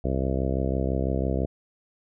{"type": "harmonic tone", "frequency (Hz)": 66, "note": "C2", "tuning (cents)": 16, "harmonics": [1, 2, 3, 4, 5, 6, 7, 8, 9, 10], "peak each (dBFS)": [-27, -30, -32, -33, -34, -35, -35, -36, -37, -37], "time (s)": [0.04, 1.46], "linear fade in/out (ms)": 5, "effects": []}